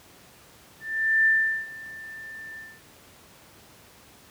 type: tone with ADSR envelope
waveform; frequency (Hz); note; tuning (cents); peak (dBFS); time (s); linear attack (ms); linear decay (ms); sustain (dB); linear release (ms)
sine; 1779; A6; +19; -16; 0.8-2.81; 460; 400; -21; 240
effects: pink hiss -52 dBFS RMS until 4.3 s + high-pass 80 Hz 12 dB/octave

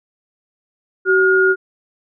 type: tone pair together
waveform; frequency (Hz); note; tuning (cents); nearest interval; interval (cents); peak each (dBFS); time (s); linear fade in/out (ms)
sine; 378.7 / 1428.2; F#4 / F6; +40 / +38; octave + major seventh; 2298; -13; 1.05-1.56; 50
effects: none

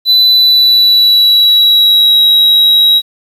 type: tone with pitch glide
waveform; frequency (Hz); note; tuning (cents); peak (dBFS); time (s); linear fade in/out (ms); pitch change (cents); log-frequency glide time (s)
triangle; 3995 to 3848; B7 to B7; +19 to -46; -3; 0.05-3.02; 50; -65; 0.28-2.23
effects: 7-bit

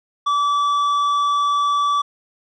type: tone with tanh clipping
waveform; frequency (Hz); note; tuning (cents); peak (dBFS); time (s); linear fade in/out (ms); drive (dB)
sine; 1154; D6; -31; -17; 0.26-2.02; 10; 8
effects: none

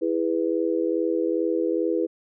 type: chord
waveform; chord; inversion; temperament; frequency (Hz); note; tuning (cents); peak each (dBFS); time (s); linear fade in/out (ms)
sine; E major; none; just; 329.6 / 412 / 494.4; E4 / G#4 / B4; 0 / -14 / +2; -24 / -27 / -26; 0.01-2.07; 20
effects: none

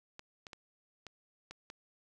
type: clicks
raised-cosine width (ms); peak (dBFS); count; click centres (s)
0.2; -29; 6; 0.194 / 0.468 / 0.532 / 1.067 / 1.51 / 1.701
effects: none

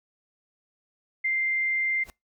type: tone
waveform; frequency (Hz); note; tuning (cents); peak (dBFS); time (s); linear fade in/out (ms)
sine; 2093; C7; 0; -23; 1.24-2.04; 10
type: noise with exponential growth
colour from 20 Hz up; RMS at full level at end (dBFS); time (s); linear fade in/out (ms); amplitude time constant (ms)
pink; -42; 1.99-2.1; 0; 23
effects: noise-tail reverb RT60 0.2 s tail -23 dB re dry

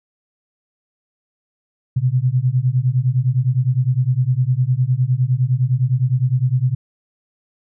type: beating tone pair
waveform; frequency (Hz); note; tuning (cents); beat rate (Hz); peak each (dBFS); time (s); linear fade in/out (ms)
sine; 122.4 / 132.2; B2 / C3; -15 / +18; 9.8; -17; 1.96-6.75; 10
effects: none

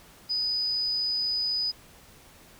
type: tone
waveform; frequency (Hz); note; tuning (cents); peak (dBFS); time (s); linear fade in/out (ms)
sine; 4978; D#8; 0; -25; 0.29-1.72; 20
effects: pink hiss -53 dBFS RMS until 2.59 s

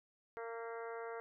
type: harmonic tone with a mistuned harmonic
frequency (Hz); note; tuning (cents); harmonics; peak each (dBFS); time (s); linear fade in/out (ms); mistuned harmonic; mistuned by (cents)
229.8; A#3; -25; 2 / 3 / 4 / 5 / 6 / 7 / 8 / 9; -44 / -50 / -52 / -54 / -52 / -56 / -59 / -60; 0.37-1.2; 0; 8; +34
effects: none

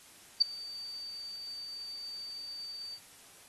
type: tone with ADSR envelope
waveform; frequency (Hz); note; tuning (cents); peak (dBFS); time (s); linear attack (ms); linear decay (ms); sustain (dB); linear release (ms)
sine; 4609; D8; -33; -17; 0.4-3; 17; 10; -23; 67
effects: white hiss -56 dBFS RMS until 3.48 s + AAC 32 kbps

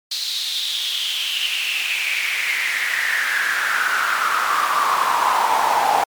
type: noise with high-pass filter sweep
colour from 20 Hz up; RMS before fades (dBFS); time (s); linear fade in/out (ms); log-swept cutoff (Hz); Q
brown; -20; 0.11-6.04; 5; 4200 to 800; 6
effects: MP3 96 kbps

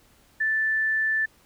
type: tone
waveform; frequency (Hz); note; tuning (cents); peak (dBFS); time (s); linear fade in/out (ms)
sine; 1760; A6; 0; -21; 0.4-1.26; 10
effects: pink hiss -59 dBFS RMS until 1.45 s

